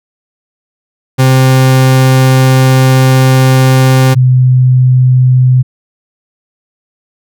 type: tone pair in turn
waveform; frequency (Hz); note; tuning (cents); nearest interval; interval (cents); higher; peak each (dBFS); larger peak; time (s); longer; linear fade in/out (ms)
40% pulse / sine; 130.81 / 127.53; C3 / C3; 0 / -44; unison; 44; first; -3; neither; 1.18-4.15 / 4.15-5.63; first; 20
effects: none